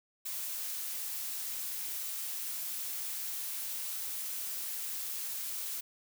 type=noise; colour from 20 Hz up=blue; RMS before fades=-38 dBFS; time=0.25-5.81 s; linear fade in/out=10 ms; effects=none